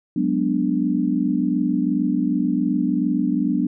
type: chord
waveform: sine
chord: G# half-diminished seventh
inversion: third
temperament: equal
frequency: 185 / 207.7 / 246.9 / 293.7 Hz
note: F#3 / G#3 / B3 / D4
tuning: 0 / 0 / 0 / 0 cents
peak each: -24 / -26 / -22 / -22 dBFS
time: 0.16-3.67 s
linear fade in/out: 5 ms
effects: none